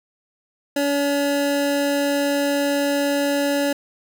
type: tone pair together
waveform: square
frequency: 284.6 / 567 Hz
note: C#4 / C#5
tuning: +46 / +39 cents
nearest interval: octave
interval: 1193 cents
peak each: -22 dBFS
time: 0.76-3.73 s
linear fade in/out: 5 ms
effects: none